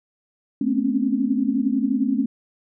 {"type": "tone cluster", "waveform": "sine", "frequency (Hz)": [216.5, 249.5, 266.5, 277.8], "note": ["A3", "B3", "C4", "C#4"], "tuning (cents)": [-28, 18, 32, 4], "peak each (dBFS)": -24, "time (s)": [0.61, 2.26], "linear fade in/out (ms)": 5, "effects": []}